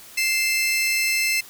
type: tone pair together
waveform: sawtooth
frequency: 2096 / 2641 Hz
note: C7 / E7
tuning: +2 / +3 cents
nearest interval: major third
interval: 401 cents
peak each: -19 dBFS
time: 0.17-1.41 s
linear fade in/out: 10 ms
effects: white hiss -44 dBFS RMS until 1.49 s